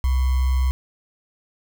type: tone with sample-and-hold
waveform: sine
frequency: 64.6 Hz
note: C2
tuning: 21 cents flat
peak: -16 dBFS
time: 0.04-0.71 s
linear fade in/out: 0 ms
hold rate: 1050 Hz
effects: none